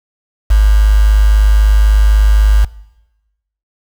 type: tone with quantisation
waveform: sine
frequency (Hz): 51.91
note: G#1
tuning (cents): 0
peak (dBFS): -4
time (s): 0.5-2.65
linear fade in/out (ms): 10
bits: 4
effects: noise-tail reverb RT60 1.0 s tail -21 dB re dry